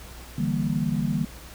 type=chord; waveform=sine; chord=E half-diminished seventh; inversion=third; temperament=equal; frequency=146.83 / 164.81 / 196 / 233.1 Hz; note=D3 / E3 / G3 / Bb3; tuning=0 / 0 / 0 / 0 cents; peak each=-28 dBFS; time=0.38-1.25 s; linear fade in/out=5 ms; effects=added 60 Hz sine -43 dBFS peak until 1.54 s + pink hiss -45 dBFS RMS until 1.54 s